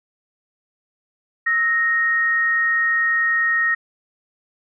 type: tone pair together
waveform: sine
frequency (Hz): 1304.5 / 1864.7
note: E6 / A#6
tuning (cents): -18 / 0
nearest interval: tritone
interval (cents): 618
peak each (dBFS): -26 / -16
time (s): 1.46-3.75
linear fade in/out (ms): 10
effects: none